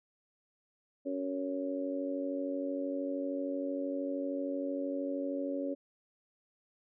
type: harmonic tone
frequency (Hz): 93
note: F#2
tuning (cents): +9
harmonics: 3 / 4 / 5 / 6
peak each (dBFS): -35 / -44 / -43 / -37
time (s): 1.05-5.75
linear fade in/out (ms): 20
effects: none